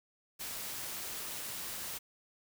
white noise, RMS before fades -41 dBFS, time 0.39-1.99 s, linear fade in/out 20 ms, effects none

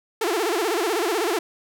sawtooth tone with vibrato, 390 Hz, G4, 9 cents flat, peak -17 dBFS, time 0.21-1.39 s, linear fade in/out 5 ms, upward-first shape sine, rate 16 Hz, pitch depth 280 cents each way, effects none

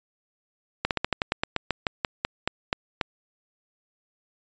slowing click train, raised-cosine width 0.3 ms, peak -7 dBFS, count 16, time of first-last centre 0.85-3.012 s, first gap 58 ms, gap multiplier 1.12, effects resampled to 16000 Hz

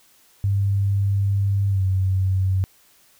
sine tone with pitch glide, 99.3 to 94.65 Hz, G2 to F#2, +23 to +40 cents, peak -17 dBFS, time 0.44-2.64 s, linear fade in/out 0 ms, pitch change -83 cents, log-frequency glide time 1.69-1.83 s, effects white hiss -56 dBFS RMS until 3.19 s

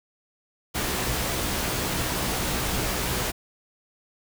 pink noise with comb filter, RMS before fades -27 dBFS, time 0.74-3.32 s, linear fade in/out 20 ms, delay 16 ms, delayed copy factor +0.55, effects none

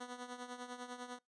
10% pulse tone with tremolo, 246.9 Hz, B3, in tune, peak -34 dBFS, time 0-1.19 s, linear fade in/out 10 ms, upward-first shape triangle, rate 10 Hz, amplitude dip 75%, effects noise-tail reverb RT60 0.2 s tail -25 dB re dry + resampled to 22050 Hz

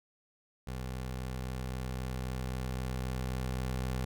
20% pulse tone with level ramp, 63.8 Hz, C2, 43 cents flat, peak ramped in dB -32 to -27 dBFS, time 0.67-4.05 s, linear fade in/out 5 ms, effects none

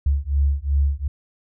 sine beating tone pair, 69.1 / 71.8 Hz, C#2 / D2, -5 / -39 cents, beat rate 2.7 Hz, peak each -20 dBFS, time 0.06-1.08 s, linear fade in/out 5 ms, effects none

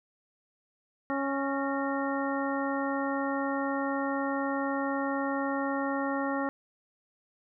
harmonic tone with a mistuned harmonic, 276 Hz, C#4, 7 cents flat, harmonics 1 / 2 / 3 / 4 / 5 / 7, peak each -31 / -34 / -36 / -37 / -38 / -39 dBFS, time 1.1-6.49 s, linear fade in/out 0 ms, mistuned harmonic 7, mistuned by -82 cents, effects none

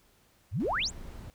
sine exponential sweep, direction up, 73.42 to 8490 Hz, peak -27 dBFS, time 0.51-0.91 s, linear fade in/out 50 ms
brown noise, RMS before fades -43 dBFS, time 0.6-1.3 s, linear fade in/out 0 ms
effects pink hiss -65 dBFS RMS until 1.34 s

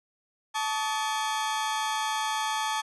35% pulse tone cluster, 873 / 1138 / 1258 / 3261 Hz, A5 / C#6 / D#6 / G#7, -14 / +45 / +19 / -32 cents, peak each -27 / -33 / -35 / -35 dBFS, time 0.54-2.82 s, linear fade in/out 20 ms, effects resampled to 24000 Hz

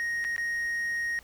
triangle tone with dropouts, 1871 Hz, A#6, 6 cents sharp, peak -26 dBFS, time 0-1.19 s, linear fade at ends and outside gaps 0 ms, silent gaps 0.242-0.248 / 0.363-0.38 s, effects added 50 Hz sine -61 dBFS peak until 1.23 s + pink hiss -56 dBFS RMS until 1.23 s

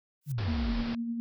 blue noise with exponential growth, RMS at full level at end -43 dBFS, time 0.21-0.32 s, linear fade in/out 5 ms, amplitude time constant 23 ms
sine exponential sweep, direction down, 155.56 to 34.82 Hz, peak -29 dBFS, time 0.26-0.85 s, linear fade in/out 50 ms
pink low-pass noise, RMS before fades -40 dBFS, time 0.38-0.95 s, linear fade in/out 2 ms, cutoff 5200 Hz, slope 96 dB/octave
sine tone with tremolo, 233.1 Hz, A#3, in tune, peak -29 dBFS, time 0.48-1.2 s, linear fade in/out 0 ms, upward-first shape sine, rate 10 Hz, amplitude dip 35%
effects none

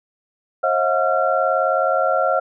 sine tone cluster, 538 / 637 / 716 / 1370 Hz, C5 / D#5 / F5 / F6, +48 / +41 / +43 / -34 cents, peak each -21 dBFS, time 0.63-2.4 s, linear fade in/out 10 ms, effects none

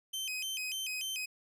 sawtooth tone with vibrato, 2794 Hz, F7, in tune, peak -32 dBFS, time 0.13-1.26 s, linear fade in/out 10 ms, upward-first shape square, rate 3.4 Hz, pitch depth 180 cents each way, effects resampled to 32000 Hz + 12-bit

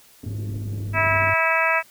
white low-pass noise, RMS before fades -37 dBFS, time 0.23-1.3 s, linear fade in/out 5 ms, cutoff 330 Hz, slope 24 dB/octave
sine tone with pitch glide, 103.8 to 99.46 Hz, G#2 to G2, 0 to +26 cents, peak -26 dBFS, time 0.26-1.34 s, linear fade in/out 5 ms, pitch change -74 cents, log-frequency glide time 0.59-1.21 s
harmonic tone, 325.7 Hz, E4, 21 cents flat, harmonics 2 / 3 / 4 / 5 / 6 / 7 / 8, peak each -25 / -25 / -25 / -25 / -25 / -25 / -25 dBFS, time 0.93-1.83 s, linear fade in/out 50 ms
effects white hiss -52 dBFS RMS until 1.9 s

